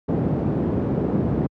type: band-pass noise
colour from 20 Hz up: pink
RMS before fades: -22 dBFS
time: 0.08-1.47 s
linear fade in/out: 10 ms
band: 110 to 380 Hz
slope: 12 dB/octave
effects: high-pass 60 Hz 12 dB/octave